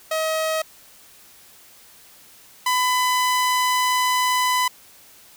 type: tone pair in turn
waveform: sawtooth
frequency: 635 / 1002.8 Hz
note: D#5 / B5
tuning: +35 / +26 cents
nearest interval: minor sixth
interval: 791 cents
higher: second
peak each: -17 / -14 dBFS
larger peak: second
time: 0.11-0.62 / 2.66-4.68 s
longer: second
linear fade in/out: 5 ms
effects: white hiss -49 dBFS RMS until 5.36 s